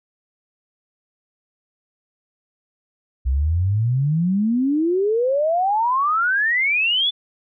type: exponential sweep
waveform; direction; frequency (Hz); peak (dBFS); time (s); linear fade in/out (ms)
sine; up; 61.74 to 3520; -16; 3.25-7.11; 20
effects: none